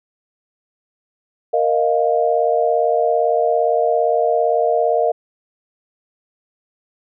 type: chord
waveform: sine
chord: Bb suspended fourth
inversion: none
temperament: just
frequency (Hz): 466.2 / 621.6 / 699.2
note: Bb4 / Eb5 / F5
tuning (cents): 0 / -2 / +2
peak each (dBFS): -18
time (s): 1.53-5.12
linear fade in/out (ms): 10
effects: none